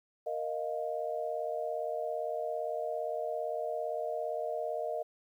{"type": "chord", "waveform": "sine", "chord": "Bb suspended fourth", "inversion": "none", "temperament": "just", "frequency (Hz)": [466.2, 621.6, 699.2], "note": ["Bb4", "Eb5", "F5"], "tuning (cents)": [0, -2, 2], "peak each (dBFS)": [-38, -35, -38], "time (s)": [0.26, 5.03], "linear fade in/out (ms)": 10, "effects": ["11-bit"]}